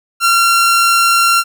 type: tone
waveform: sawtooth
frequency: 1371 Hz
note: F6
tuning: 32 cents flat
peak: -5 dBFS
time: 0.2-1.44 s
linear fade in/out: 50 ms
effects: none